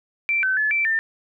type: tone with pitch steps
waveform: sine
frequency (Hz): 2346 / 1530 / 1722 / 2335 / 1796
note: D7 / G6 / A6 / D7 / A6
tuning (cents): -2 / -42 / -38 / -11 / +35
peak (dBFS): -18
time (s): 0.29-0.99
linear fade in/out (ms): 0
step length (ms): 140
effects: none